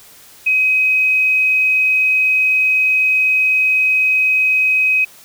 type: tone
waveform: sine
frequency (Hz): 2528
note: D#7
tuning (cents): +27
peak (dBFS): -11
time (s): 0.46-5.05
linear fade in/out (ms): 10
effects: white hiss -43 dBFS RMS until 5.24 s